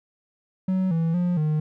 triangle tone with pitch steps, 187.3 / 164.4 / 177.2 / 153.4 Hz, F#3 / E3 / F3 / D#3, +21 / -4 / +25 / -24 cents, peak -18 dBFS, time 0.68-1.6 s, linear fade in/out 5 ms, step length 230 ms, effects none

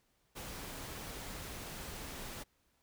pink noise, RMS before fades -45 dBFS, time 0.35-2.44 s, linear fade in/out 20 ms, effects pink hiss -75 dBFS RMS until 2.82 s

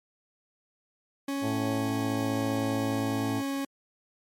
40% pulse tone with pitch glide, 277.2 to 275.3 Hz, C#4 to C#4, 0 to -12 cents, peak -28 dBFS, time 1.28-3.65 s, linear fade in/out 5 ms, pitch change -12 cents, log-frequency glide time 1.4-2.14 s
harmonic tone, 110 Hz, A2, in tune, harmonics 1 / 2 / 3 / 4 / 5 / 6 / 7 / 8, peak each -33 / -36 / -38 / -39 / -40 / -41 / -41 / -42 dBFS, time 1.41-3.43 s, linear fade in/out 50 ms
effects MP3 64 kbps

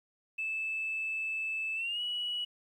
sine tone with pitch glide, 2625 to 2929 Hz, E7 to F#7, -8 to -18 cents, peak -31 dBFS, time 0.38-2.45 s, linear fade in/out 10 ms, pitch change +190 cents, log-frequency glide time 1.75-2.01 s, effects tanh soft clip ceiling -27 dBFS + 11-bit

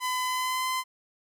sawtooth tone with pitch glide, 1010 to 1028.2 Hz, B5 to C6, +39 to -31 cents, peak -23 dBFS, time 0-0.84 s, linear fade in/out 50 ms, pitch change +30 cents, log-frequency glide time 0.25-0.66 s, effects none

